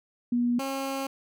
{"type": "tone pair in turn", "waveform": ["sine", "15% pulse"], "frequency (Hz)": [241.3, 270.9], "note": ["B3", "C#4"], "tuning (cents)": [-40, -40], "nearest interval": "major second", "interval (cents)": 200, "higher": "second", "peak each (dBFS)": [-22, -23], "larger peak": "first", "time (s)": [[0.32, 0.59], [0.59, 1.07]], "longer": "second", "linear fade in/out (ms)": 5, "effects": []}